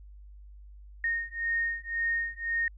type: beating tone pair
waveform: sine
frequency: 1848 / 1849.9 Hz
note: A#6 / A#6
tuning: -16 / -14 cents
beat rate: 1.9 Hz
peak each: -31 dBFS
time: 1.04-2.68 s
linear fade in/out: 2 ms
effects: added 50 Hz sine -46 dBFS peak until 2.77 s